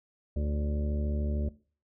harmonic tone with a mistuned harmonic, 73.42 Hz, D2, in tune, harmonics 1 / 2 / 3 / 4 / 5 / 6 / 7 / 8, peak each -28 / -41 / -37 / -47 / -42 / -48 / -53 / -43 dBFS, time 0.36-1.49 s, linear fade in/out 5 ms, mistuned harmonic 7, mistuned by +60 cents, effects noise-tail reverb RT60 0.4 s tail -19 dB re dry

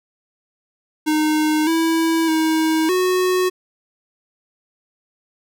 square tone with pitch steps, 307.8 / 327.2 / 318.1 / 367.5 Hz, D#4 / E4 / D#4 / F#4, -19 / -13 / +38 / -12 cents, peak -16 dBFS, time 1.06-3.5 s, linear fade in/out 20 ms, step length 610 ms, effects none

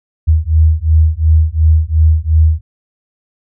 sine beating tone pair, 77.78 / 80.58 Hz, D#2 / E2, 0 / -39 cents, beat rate 2.8 Hz, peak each -10 dBFS, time 0.27-2.61 s, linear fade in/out 20 ms, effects none

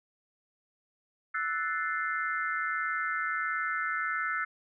sine chord, F# half-diminished seventh, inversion third, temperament equal, 1318.5 / 1480 / 1760 / 2093 Hz, E6 / F#6 / A6 / C7, 0 / 0 / 0 / 0 cents, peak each -33 / -34 / -35 / -37 dBFS, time 1.34-4.45 s, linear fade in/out 10 ms, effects none

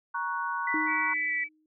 sine chord, F# major, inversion first, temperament equal with one note detuned, 941 / 1108.7 / 1480 Hz, A#5 / C#6 / F#6, +16 / 0 / 0 cents, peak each -33 dBFS, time 0.14-1.14 s, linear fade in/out 10 ms
sine tone with vibrato, 1974 Hz, B6, 1 cent flat, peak -28 dBFS, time 0.67-1.44 s, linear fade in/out 5 ms, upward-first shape square, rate 2.4 Hz, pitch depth 9 cents each way
sine tone with exponential decay, 310.7 Hz, D#4, 2 cents flat, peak -28 dBFS, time 0.74-1.66 s, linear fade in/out 2 ms, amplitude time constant 200 ms
sine tone, 2300 Hz, D7, 37 cents flat, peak -31 dBFS, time 0.86-1.49 s, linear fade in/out 50 ms
effects none

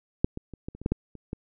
clicks, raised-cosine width 3 ms, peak -7 / -21 / -27 / -21 / -30 / -27 / -11 / -11 / -30 / -19 dBFS, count 10, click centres 0.245 / 0.374 / 0.537 / 0.685 / 0.75 / 0.816 / 0.861 / 0.92 / 1.153 / 1.331 s, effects none

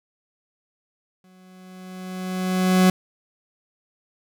40% pulse tone with exponential growth, 185 Hz, F#3, in tune, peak -11 dBFS, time 1.24-2.9 s, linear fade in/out 2 ms, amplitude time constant 360 ms, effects none

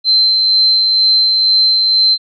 sine tone with tremolo, 4101 Hz, C8, 36 cents flat, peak -7 dBFS, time 0.04-2.18 s, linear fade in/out 50 ms, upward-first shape sine, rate 2.1 Hz, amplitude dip 25%, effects none

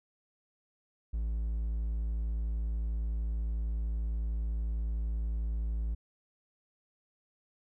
triangle tone, 55.4 Hz, A1, 13 cents sharp, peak -28 dBFS, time 1.13-5.95 s, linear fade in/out 10 ms, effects none

